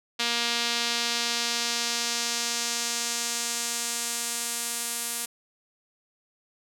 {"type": "tone with band-pass filter sweep", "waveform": "sawtooth", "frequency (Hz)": 235.9, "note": "A#3", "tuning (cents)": 21, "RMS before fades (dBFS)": -29, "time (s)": [0.19, 5.26], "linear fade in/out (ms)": 10, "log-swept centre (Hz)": [3900, 10000], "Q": 1.4, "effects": []}